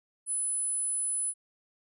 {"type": "tone", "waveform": "sine", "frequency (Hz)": 10040, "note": "D#9", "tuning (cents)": 15, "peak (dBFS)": -28, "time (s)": [0.26, 1.34], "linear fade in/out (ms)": 50, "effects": []}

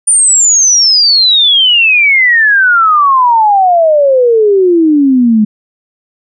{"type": "exponential sweep", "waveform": "sine", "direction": "down", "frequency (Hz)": [9340, 208.4], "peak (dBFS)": -4, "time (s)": [0.07, 5.45], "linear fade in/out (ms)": 10, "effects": []}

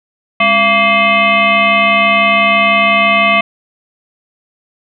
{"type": "tone with frequency modulation", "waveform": "sine", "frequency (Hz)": 1626, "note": "G#6", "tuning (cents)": -37, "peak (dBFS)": -7, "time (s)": [0.4, 3.41], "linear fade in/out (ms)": 5, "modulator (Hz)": 474, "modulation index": 2.5, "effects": []}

